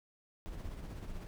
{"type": "noise with tremolo", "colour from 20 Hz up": "brown", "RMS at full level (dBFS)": -41, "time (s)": [0.46, 1.27], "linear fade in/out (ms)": 0, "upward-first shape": "sine", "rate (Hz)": 16, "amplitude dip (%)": 45, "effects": []}